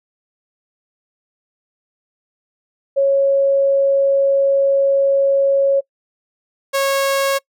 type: tone pair in turn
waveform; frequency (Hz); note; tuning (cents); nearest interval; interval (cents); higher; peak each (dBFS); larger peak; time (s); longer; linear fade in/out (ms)
sine / sawtooth; 551 / 548.4; C#5 / C#5; -11 / -19; unison; 8; first; -11; neither; 2.96-5.81 / 6.73-7.39; first; 20
effects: noise-tail reverb RT60 0.1 s tail -25 dB re dry